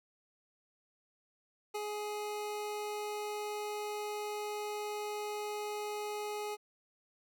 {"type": "tone with ADSR envelope", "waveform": "25% pulse", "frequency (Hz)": 418.6, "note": "G#4", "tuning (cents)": 14, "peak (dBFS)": -31, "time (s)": [1.74, 6.57], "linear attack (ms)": 12, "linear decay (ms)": 35, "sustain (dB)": -2, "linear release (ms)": 34, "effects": []}